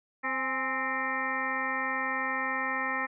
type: harmonic tone with a mistuned harmonic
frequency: 261.6 Hz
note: C4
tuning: in tune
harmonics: 1 / 2 / 3 / 4 / 5 / 7 / 8 / 9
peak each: -40 / -41 / -38 / -36 / -36 / -32 / -38 / -41 dBFS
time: 0.23-3.07 s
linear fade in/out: 20 ms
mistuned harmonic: 3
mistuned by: +70 cents
effects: none